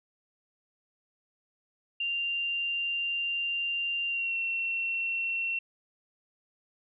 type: tone with pitch glide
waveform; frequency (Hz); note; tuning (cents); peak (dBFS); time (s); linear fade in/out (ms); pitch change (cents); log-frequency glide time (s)
sine; 2784 to 2717; F7 to F7; -6 to -48; -28; 2-5.59; 5; -42; 4.07-4.36
effects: none